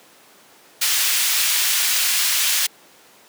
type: high-pass noise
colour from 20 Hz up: pink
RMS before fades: -19 dBFS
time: 0.81-2.67 s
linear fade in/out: 10 ms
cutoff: 2500 Hz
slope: 12 dB/octave
effects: pink hiss -49 dBFS RMS until 3.28 s + high-pass 300 Hz 12 dB/octave